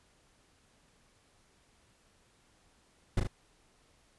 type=noise with echo; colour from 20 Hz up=brown; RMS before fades=-26 dBFS; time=3.17-3.2 s; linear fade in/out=5 ms; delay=37 ms; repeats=2; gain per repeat=-4 dB; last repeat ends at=3.274 s; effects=pink hiss -67 dBFS RMS until 4.18 s + resampled to 24000 Hz